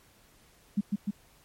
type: tone with echo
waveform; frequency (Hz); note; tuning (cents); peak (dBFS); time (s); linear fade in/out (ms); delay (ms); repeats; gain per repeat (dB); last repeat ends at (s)
sine; 203.8; G#3; -32; -22; 0.77-0.81; 10; 150; 2; -2; 1.11
effects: pink hiss -61 dBFS RMS until 1.44 s + MP3 64 kbps